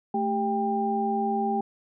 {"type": "tone cluster", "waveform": "sine", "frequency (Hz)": [219.5, 394.4, 795], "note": ["A3", "G4", "G5"], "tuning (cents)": [-4, 11, 24], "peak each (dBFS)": [-28, -30, -26], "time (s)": [0.14, 1.61], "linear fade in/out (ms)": 5, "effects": []}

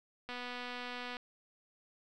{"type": "click train", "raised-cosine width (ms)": 0.3, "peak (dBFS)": -27, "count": 217, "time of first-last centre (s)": [0.29, 1.168], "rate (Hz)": 246, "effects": []}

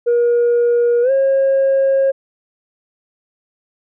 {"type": "tone with pitch glide", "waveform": "sine", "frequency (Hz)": [476.7, 541.3], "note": ["A#4", "C#5"], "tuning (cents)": [39, -41], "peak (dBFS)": -9, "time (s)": [0.06, 2.12], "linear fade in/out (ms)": 20, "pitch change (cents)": 220, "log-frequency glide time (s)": [1.02, 1.11], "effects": ["tanh soft clip ceiling -9 dBFS"]}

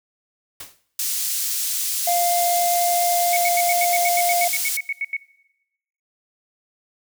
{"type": "noise with exponential decay", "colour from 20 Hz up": "white", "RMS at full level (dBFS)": -32, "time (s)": [0.6, 0.83], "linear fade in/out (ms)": 5, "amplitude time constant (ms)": 49}
{"type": "high-pass noise", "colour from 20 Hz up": "pink", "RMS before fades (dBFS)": -24, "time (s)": [0.99, 4.77], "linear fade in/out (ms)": 2, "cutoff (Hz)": 6100, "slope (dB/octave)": 12}
{"type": "tone", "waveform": "triangle", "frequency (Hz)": 698.5, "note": "F5", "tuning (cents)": 0, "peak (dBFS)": -16, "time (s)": [2.07, 4.48], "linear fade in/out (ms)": 5}
{"type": "tone bursts", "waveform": "sine", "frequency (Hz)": 2217, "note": "C#7", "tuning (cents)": 0, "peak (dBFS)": -21, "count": 16, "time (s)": [3.33, 5.167], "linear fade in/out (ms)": 2, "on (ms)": 37, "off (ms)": 83}
{"effects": ["noise-tail reverb RT60 1.0 s tail -21 dB re dry"]}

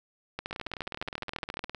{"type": "two click trains", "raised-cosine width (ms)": 0.3, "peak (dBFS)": [-17, -21], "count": [19, 25], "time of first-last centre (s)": [[0.39, 1.64], [0.51, 1.747]], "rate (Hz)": [14.4, 19.4], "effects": []}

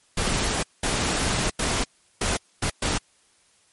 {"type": "noise bursts at uneven times", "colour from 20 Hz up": "pink", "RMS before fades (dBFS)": -24, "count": 6, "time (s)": [[0.17, 0.63], [0.83, 1.5], [1.59, 1.84], [2.21, 2.37], [2.62, 2.7], [2.82, 2.98]], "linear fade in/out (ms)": 5, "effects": ["white hiss -61 dBFS RMS until 3.72 s", "MP3 48 kbps"]}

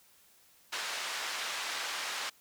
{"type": "band-pass noise", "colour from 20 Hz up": "pink", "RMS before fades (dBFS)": -37, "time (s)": [0.72, 2.3], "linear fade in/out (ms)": 10, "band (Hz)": [1100, 6200], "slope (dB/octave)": 12, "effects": ["white hiss -63 dBFS RMS until 2.4 s"]}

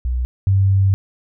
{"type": "tone pair in turn", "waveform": "sine", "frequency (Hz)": [61.74, 97.19], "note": ["B1", "G2"], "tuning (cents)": [0, -14], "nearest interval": "minor sixth", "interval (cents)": 786, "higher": "second", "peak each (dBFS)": [-17, -11], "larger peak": "second", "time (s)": [[0.05, 0.25], [0.47, 0.94]], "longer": "second", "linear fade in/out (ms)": 0, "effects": []}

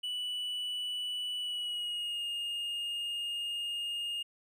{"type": "tone with pitch glide", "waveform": "triangle", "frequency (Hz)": [2960, 2839], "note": ["F#7", "F7"], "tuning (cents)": [0, 28], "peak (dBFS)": -32, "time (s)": [0.03, 4.23], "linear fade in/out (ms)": 10, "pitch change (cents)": -72, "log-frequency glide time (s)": [1.39, 2.25], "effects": []}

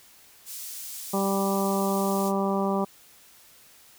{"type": "high-pass noise", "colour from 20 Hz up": "pink", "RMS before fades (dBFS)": -38, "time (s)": [0.45, 2.33], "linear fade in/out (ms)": 50, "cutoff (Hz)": 6700, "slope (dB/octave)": 12}
{"type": "harmonic tone", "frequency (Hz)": 196, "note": "G3", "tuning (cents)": 0, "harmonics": [1, 2, 3, 4, 5, 6], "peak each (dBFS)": [-26, -29, -31, -32, -33, -34], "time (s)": [1.13, 2.85], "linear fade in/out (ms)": 10}
{"effects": ["white hiss -54 dBFS RMS until 3.98 s"]}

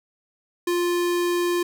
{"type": "tone", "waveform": "square", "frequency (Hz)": 350, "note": "F4", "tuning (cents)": 4, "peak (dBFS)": -21, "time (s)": [0.67, 1.63], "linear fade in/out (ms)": 5, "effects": []}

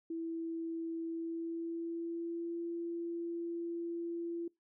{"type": "tone with pitch glide", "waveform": "sine", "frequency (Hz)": [329.6, 339.3], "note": ["E4", "F4"], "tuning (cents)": [0, -50], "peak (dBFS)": -36, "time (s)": [0.1, 4.48], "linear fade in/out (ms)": 5, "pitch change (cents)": 50, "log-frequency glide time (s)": [1.05, 2.6], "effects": ["noise-tail reverb RT60 0.2 s tail -24 dB re dry"]}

